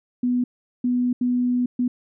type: tone bursts at uneven times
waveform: sine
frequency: 246.9 Hz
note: B3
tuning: in tune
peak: -18 dBFS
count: 4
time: 0.23-0.44 / 0.84-1.13 / 1.21-1.66 / 1.79-1.88 s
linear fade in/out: 5 ms
effects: none